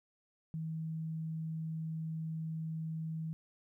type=tone; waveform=sine; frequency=160.2 Hz; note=E3; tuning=49 cents flat; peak=-36 dBFS; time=0.54-3.33 s; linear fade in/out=0 ms; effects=13-bit